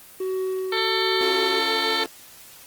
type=tone with tremolo; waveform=triangle; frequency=375.5 Hz; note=F#4; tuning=26 cents sharp; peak=-21 dBFS; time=0.2-1.6 s; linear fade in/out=5 ms; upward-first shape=sine; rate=1.2 Hz; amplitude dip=35%
type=harmonic tone; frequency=446.3 Hz; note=A4; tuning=25 cents sharp; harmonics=1 / 2 / 3 / 4 / 5 / 7 / 8 / 9 / 10; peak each=-30 / -30 / -30 / -30 / -30 / -30 / -30 / -30 / -30 dBFS; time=0.72-2.04 s; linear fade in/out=5 ms
type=chord; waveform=sawtooth; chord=Db augmented; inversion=none; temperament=equal; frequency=277.2 / 349.2 / 440 Hz; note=Db4 / F4 / A4; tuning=0 / 0 / 0 cents; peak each=-31 / -28 / -28 dBFS; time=1.21-2.06 s; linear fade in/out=0 ms
effects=white hiss -46 dBFS RMS until 2.66 s + Opus 24 kbps